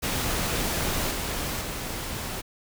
pink noise with level steps, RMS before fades -27 / -30 / -33 dBFS, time 0.02-2.42 s, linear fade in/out 20 ms, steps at 1.11 / 1.61 s, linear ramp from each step 2 ms, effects none

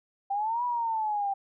sine exponential two-way sweep, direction up then down, 782 to 985 to 782 Hz, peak -26 dBFS, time 0.3-1.34 s, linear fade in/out 10 ms, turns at 0.64 s, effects none

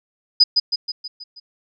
sine tone with echo, 4978 Hz, D#8, in tune, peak -7 dBFS, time 0.4-0.44 s, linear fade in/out 10 ms, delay 160 ms, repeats 6, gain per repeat -5 dB, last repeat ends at 1.4 s, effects none

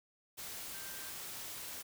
sine tone in noise, 1568 Hz, G6, in tune, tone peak -54 dBFS, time 0.73-1.11 s, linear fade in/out 20 ms, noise white, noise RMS -45 dBFS, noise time 0.37-1.83 s, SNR -12 dB, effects none

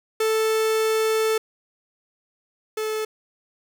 45% pulse tone pair in turn, 440 / 434.2 Hz, A4 / A4, 0 / -23 cents, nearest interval unison, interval 23 cents, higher first, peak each -19 / -24 dBFS, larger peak first, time 0.2-1.38 / 2.77-3.05 s, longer first, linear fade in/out 5 ms, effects none

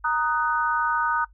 sine chord, D# minor, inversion second, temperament just, 933.4 / 1244.5 / 1493.4 Hz, A#5 / D#6 / F#6, +2 / 0 / +16 cents, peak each -25 dBFS, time 0.04-1.25 s, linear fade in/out 10 ms, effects noise-tail reverb RT60 0.1 s tail -20 dB re dry + added 50 Hz sine -50 dBFS peak until 1.33 s

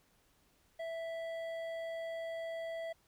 sine tone with hard clipping, 659.3 Hz, E5, in tune, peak -40 dBFS, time 0.79-2.93 s, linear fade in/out 10 ms, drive 9 dB, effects pink hiss -71 dBFS RMS until 3.07 s

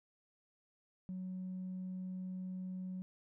triangle tone with tanh clipping, 185 Hz, F#3, in tune, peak -40 dBFS, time 1.09-3.02 s, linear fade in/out 0 ms, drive 5 dB, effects none

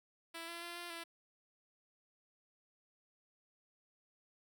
5% pulse tone with pitch steps, 332.1 / 340 / 344.1 / 347.2 / 335.4 Hz, E4 / F4 / F4 / F4 / E4, +13 / -46 / -26 / -10 / +30 cents, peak -33 dBFS, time 0.34-1.04 s, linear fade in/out 10 ms, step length 140 ms, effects none

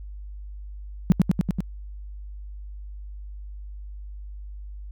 sine tone with echo, 180.9 Hz, F#3, 39 cents flat, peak -10 dBFS, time 1.1-1.12 s, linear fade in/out 0 ms, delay 97 ms, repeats 5, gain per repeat -2 dB, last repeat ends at 1.605 s, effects added 50 Hz sine -35 dBFS peak until 4.91 s

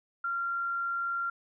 sine tone, 1381 Hz, F6, 20 cents flat, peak -29 dBFS, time 0.24-1.3 s, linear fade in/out 5 ms, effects none

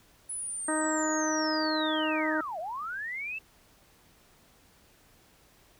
sine linear two-way sweep, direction down then up, 10230 to 606 to 2688 Hz, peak -33 dBFS, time 0.29-3.39 s, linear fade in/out 10 ms, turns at 2.59 s
harmonic tone, 311.1 Hz, D#4, in tune, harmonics 1 / 2 / 3 / 4 / 5 / 6, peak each -30 / -33 / -35 / -36 / -37 / -38 dBFS, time 0.68-2.41 s, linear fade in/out 5 ms
effects pink hiss -61 dBFS RMS until 5.79 s

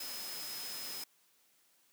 sine tone in noise, 5110 Hz, D#8, 45 cents sharp, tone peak -44 dBFS, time 0-1.04 s, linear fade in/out 5 ms, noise white, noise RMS -44 dBFS, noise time 0-1.04 s, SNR -3 dB, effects white hiss -70 dBFS RMS until 1.92 s + high-pass 150 Hz 12 dB/octave

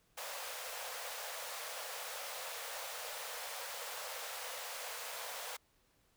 pink high-pass noise, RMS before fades -44 dBFS, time 0.17-5.57 s, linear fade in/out 10 ms, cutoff 470 Hz, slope 96 dB/octave, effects pink hiss -73 dBFS RMS until 6.16 s

